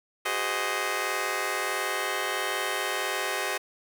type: chord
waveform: 10% pulse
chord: Ab dominant seventh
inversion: third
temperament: just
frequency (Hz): 373.8 / 415.3 / 519.1 / 623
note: Gb4 / Ab4 / C5 / Eb5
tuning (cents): +18 / 0 / -14 / +2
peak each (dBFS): -25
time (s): 0.25-3.58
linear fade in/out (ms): 10
effects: none